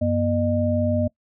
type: tone cluster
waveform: sine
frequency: 94.6 / 240.8 / 608 Hz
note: F#2 / B3 / D#5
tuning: +39 / -44 / -40 cents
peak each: -23 dBFS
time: 0.01-1.08 s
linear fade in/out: 10 ms
effects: noise-tail reverb RT60 0.1 s tail -21 dB re dry